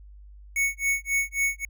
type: tone with tremolo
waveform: square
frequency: 2217 Hz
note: C#7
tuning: in tune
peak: -21 dBFS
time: 0.56-1.65 s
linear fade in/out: 2 ms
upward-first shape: sine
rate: 3.7 Hz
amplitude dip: 100%
effects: added 50 Hz sine -44 dBFS peak until 1.69 s